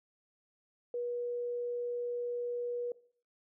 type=tone; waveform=sine; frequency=483.1 Hz; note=B4; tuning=38 cents flat; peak=-33 dBFS; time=0.94-2.92 s; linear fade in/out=2 ms; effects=noise-tail reverb RT60 0.5 s tail -20 dB re dry